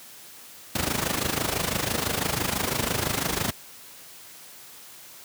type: noise with amplitude modulation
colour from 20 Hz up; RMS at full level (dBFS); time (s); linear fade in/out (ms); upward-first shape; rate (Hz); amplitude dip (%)
pink; -23; 0.75-3.51; 5; sine; 26; 75
effects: white hiss -46 dBFS RMS until 5.24 s + high-pass 80 Hz 12 dB/octave